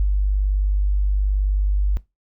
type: tone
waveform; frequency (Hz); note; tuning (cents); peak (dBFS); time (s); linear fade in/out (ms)
sine; 49.46; G1; +16; -15; 0-1.97; 0
effects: noise-tail reverb RT60 0.2 s tail -19 dB re dry